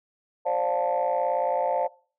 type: chord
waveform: sine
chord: D minor seventh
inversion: third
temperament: just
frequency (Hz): 528.6 / 587.3 / 704.8 / 881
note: C5 / D5 / F5 / A5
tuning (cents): +18 / 0 / +16 / +2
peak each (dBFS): -27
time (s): 0.45-1.88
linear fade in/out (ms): 20
effects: noise-tail reverb RT60 0.4 s tail -21 dB re dry + tanh soft clip ceiling -15 dBFS